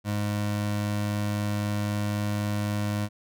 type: tone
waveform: 25% pulse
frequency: 103.83 Hz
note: G#2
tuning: in tune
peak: -22 dBFS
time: 0.04-3.09 s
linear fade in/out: 50 ms
effects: none